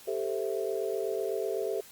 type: chord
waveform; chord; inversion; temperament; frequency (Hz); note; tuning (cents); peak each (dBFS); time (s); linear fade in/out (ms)
sine; A minor seventh; third; equal; 392 / 440 / 523.3 / 659.3; G4 / A4 / C5 / E5; 0 / 0 / 0 / 0; -33 / -33 / -37 / -37; 0.07-1.81; 10
effects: white hiss -52 dBFS RMS until 1.91 s + Opus 48 kbps